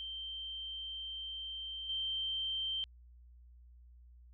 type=tone with level steps; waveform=sine; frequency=3131 Hz; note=G7; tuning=3 cents flat; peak=-40 / -34 dBFS; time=0-2.84 s; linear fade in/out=0 ms; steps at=1.89 s; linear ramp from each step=5 ms; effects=added 60 Hz sine -55 dBFS peak until 4.33 s